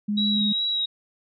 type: tone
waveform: sine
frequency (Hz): 207.7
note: G#3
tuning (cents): 0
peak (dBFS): -22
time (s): 0.08-0.53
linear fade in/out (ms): 10
type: tone with vibrato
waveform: sine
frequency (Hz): 3846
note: B7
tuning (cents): -47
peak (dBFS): -22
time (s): 0.17-0.86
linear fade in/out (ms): 10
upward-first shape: sine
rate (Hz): 2.5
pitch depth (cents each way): 22
effects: none